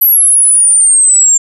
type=exponential sweep; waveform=sine; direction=down; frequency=11860 to 7300 Hz; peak=-3 dBFS; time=0.01-1.38 s; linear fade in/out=10 ms; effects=tanh soft clip ceiling 0 dBFS